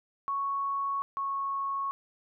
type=tone pair in turn; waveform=sine; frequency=1108.7 / 1101.7 Hz; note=C#6 / C#6; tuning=0 / -11 cents; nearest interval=unison; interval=11 cents; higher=first; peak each=-28 / -29 dBFS; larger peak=first; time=0.28-1.02 / 1.17-1.91 s; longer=neither; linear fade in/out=0 ms; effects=none